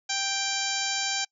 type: harmonic tone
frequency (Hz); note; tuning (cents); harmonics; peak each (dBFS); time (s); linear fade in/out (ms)
786; G5; +4; 1 / 2 / 3 / 4 / 5 / 6 / 7 / 8 / 9; -35 / -35 / -35 / -35 / -35 / -35 / -35 / -35 / -35; 0.09-1.25; 10
effects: noise-tail reverb RT60 0.1 s tail -26 dB re dry